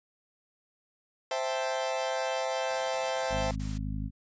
40% pulse chord, A minor seventh, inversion first, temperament equal, 523.3 / 659.3 / 784 / 880 Hz, C5 / E5 / G5 / A5, 0 / 0 / 0 / 0 cents, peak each -32 / -33 / -36 / -36 dBFS, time 1.31-3.51 s, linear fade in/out 2 ms
white noise bursts, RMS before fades -46 dBFS, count 5, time 2.7-3.782 s, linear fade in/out 10 ms, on 190 ms, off 33 ms
harmonic tone, 51.91 Hz, G#1, in tune, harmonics 1 / 2 / 3 / 4 / 5, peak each -34 / -37 / -39 / -40 / -41 dBFS, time 3.29-4.11 s, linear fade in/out 50 ms
effects resampled to 16000 Hz

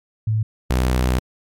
sine / sawtooth tone pair in turn, 109.1 / 62.93 Hz, A2 / B1, -14 / +33 cents, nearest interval minor seventh, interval 953 cents, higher first, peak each -16 / -12 dBFS, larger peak second, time 0.27-0.43 / 0.7-1.19 s, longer second, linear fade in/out 5 ms, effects MP3 64 kbps

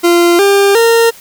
40% pulse tone with pitch steps, 345.3 / 398.9 / 460.9 Hz, F4 / G4 / A#4, -20 / +30 / -20 cents, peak -5 dBFS, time 0.03-1.11 s, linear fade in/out 20 ms, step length 360 ms, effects white hiss -37 dBFS RMS until 1.2 s

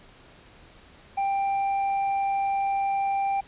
triangle tone with hard clipping, 789 Hz, G5, 11 cents sharp, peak -24 dBFS, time 1.17-3.41 s, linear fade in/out 10 ms, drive 7 dB, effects pink hiss -52 dBFS RMS until 3.47 s + resampled to 8000 Hz

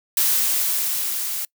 blue noise with level ramp, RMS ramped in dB -18 to -27 dBFS, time 0.17-1.45 s, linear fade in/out 2 ms, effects noise-tail reverb RT60 0.1 s tail -25 dB re dry

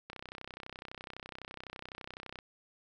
click train, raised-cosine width 0.3 ms, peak -27 dBFS, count 74, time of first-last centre 0.1-2.388 s, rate 31.9 Hz, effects none

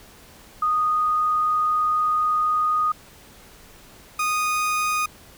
sine / 30% pulse tone pair in turn, 1238 / 1238 Hz, D#6 / D#6, -9 / -9 cents, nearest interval unison, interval 0 cents, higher neither, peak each -18 dBFS, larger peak neither, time 0.62-2.92 / 4.19-5.06 s, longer first, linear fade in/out 5 ms, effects pink hiss -48 dBFS RMS until 5.37 s

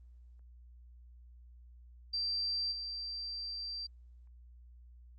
sine tone with level steps, 4699 Hz, D8, in tune, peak -32 / -38 dBFS, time 2.13-3.87 s, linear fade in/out 10 ms, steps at 2.71 s, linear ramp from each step 20 ms, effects added 60 Hz sine -53 dBFS peak until 5.18 s + Opus 24 kbps

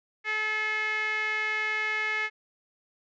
sawtooth tone with band-pass filter, 430.3 Hz, A4, 39 cents flat, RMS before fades -29 dBFS, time 0.24-2.3 s, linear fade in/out 50 ms, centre 2000 Hz, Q 7.6, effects resampled to 16000 Hz

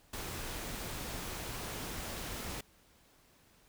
pink noise, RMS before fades -41 dBFS, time 0.13-2.61 s, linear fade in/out 5 ms, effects pink hiss -65 dBFS RMS until 3.68 s

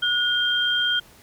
sine tone pair together, 1452 / 3182 Hz, F#6 / G7, -33 / +25 cents, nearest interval octave + major second, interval 1358 cents, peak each -23 / -21 dBFS, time 0.02-1 s, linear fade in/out 10 ms, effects pink hiss -51 dBFS RMS until 1.22 s

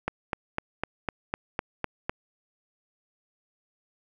click train, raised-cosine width 0.5 ms, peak -12 dBFS, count 9, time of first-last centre 0.08-2.095 s, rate 3.97 Hz, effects 9-bit

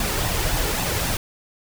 pink noise with flanger, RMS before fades -23 dBFS, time 0-1.17 s, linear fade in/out 2 ms, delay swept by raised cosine 1.1 to 2.3 ms, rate 3.7 Hz, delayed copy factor +0.5, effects none

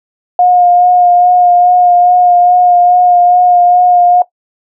sine tone with vibrato, 714 Hz, F5, 38 cents sharp, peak -4 dBFS, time 0.39-4.22 s, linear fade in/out 2 ms, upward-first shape sine, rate 2.4 Hz, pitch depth 18 cents each way, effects noise-tail reverb RT60 0.1 s tail -17 dB re dry

